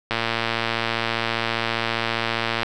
click train, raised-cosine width 0.3 ms, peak -6 dBFS, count 291, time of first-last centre 0.11-2.632 s, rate 115 Hz, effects none

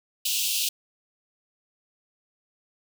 pink high-pass noise, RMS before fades -26 dBFS, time 0.25-0.69 s, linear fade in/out 5 ms, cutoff 2600 Hz, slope 96 dB/octave, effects none

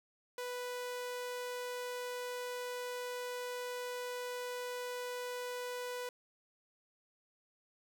sawtooth tone, 493.9 Hz, B4, in tune, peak -35 dBFS, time 0.38-6.09 s, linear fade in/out 2 ms, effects none

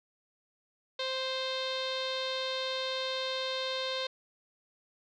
sawtooth tone with low-pass filter, 523 Hz, C5, 1 cent flat, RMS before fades -34 dBFS, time 0.99-4.07 s, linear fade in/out 5 ms, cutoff 3900 Hz, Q 7.1, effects none

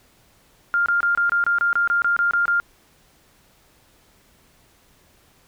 sine tone bursts, 1400 Hz, F6, 4 cents sharp, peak -16 dBFS, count 13, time 0.74-2.6 s, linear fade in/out 0 ms, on 120 ms, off 25 ms, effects pink hiss -57 dBFS RMS until 5.47 s

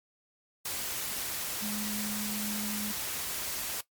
sine tone in noise, 210 Hz, G#3, 19 cents sharp, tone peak -35 dBFS, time 1.62-2.92 s, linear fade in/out 5 ms, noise white, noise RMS -35 dBFS, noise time 0.65-3.81 s, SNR -3 dB, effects noise-tail reverb RT60 0.1 s tail -17 dB re dry + MP3 96 kbps

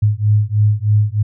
sine beating tone pair, 103.83 / 107.03 Hz, G#2 / A2, 0 / -47 cents, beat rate 3.2 Hz, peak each -14 dBFS, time 0.02-1.23 s, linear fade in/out 10 ms, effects none

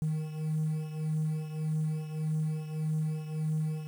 triangle beating tone pair, 155.3 / 157 Hz, D#3 / D#3, -3 / +16 cents, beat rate 1.7 Hz, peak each -28 / -33 dBFS, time 0.02-3.87 s, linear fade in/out 0 ms, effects tanh soft clip ceiling -22 dBFS + 9-bit

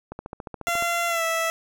click train, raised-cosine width 1 ms, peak -20 dBFS, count 11, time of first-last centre 0.12-0.824 s, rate 14.2 Hz
15% pulse tone with pitch glide, 686 to 657.3 Hz, F5 to E5, -31 to -5 cents, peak -16 dBFS, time 0.67-1.5 s, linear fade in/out 0 ms, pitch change -74 cents, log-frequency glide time 1.08-1.23 s
effects none

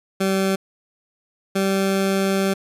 20% pulse tone pair in turn, 192.6 / 194.05 Hz, G3 / G3, -30 / -17 cents, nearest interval unison, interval 13 cents, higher second, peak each -13 dBFS, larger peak neither, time 0.2-0.56 / 1.55-2.54 s, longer second, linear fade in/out 10 ms, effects resampled to 32000 Hz

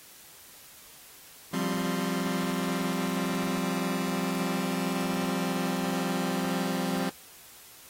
sawtooth chord, F suspended second, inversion none, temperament just, 174.61 / 196.44 / 261.9 Hz, F3 / G3 / C4, 0 / +4 / +2 cents, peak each -28 dBFS, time 1.53-7.1 s, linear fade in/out 10 ms, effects white hiss -51 dBFS RMS until 7.89 s + AAC 48 kbps

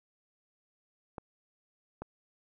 clicks, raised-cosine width 1 ms, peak -25 dBFS, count 2, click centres 1.182 / 2.02 s, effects none

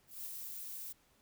violet noise with ADSR envelope, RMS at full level -42 dBFS, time 0.07-0.93 s, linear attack 190 ms, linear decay 8 ms, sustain -3 dB, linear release 12 ms, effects pink hiss -70 dBFS RMS until 1.21 s

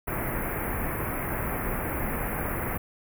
pink band-stop noise, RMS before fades -30 dBFS, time 0.07-2.78 s, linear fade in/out 10 ms, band 2300 to 11000 Hz, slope 48 dB/octave, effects none

